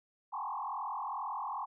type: tone with frequency modulation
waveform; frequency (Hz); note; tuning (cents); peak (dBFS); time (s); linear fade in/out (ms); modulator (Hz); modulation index
sine; 957; A#5; +45; -35; 0.32-1.66; 20; 42.3; 4
effects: none